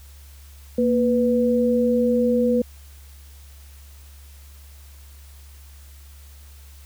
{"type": "tone pair together", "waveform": "sine", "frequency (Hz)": [234.2, 493.9], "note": ["A#3", "B4"], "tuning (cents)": [8, 0], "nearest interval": "octave + minor second", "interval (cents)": 1292, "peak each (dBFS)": -19, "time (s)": [0.78, 2.62], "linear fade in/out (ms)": 5, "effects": ["added 70 Hz sine -42 dBFS peak until 6.85 s", "white hiss -52 dBFS RMS until 6.85 s"]}